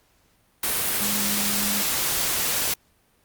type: tone in noise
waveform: sine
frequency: 205.1 Hz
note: G#3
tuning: 21 cents flat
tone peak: -30 dBFS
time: 1.01-1.82 s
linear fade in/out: 5 ms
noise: white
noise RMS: -24 dBFS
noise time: 0.63-2.74 s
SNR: -9 dB
effects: pink hiss -63 dBFS RMS until 3.24 s + Opus 48 kbps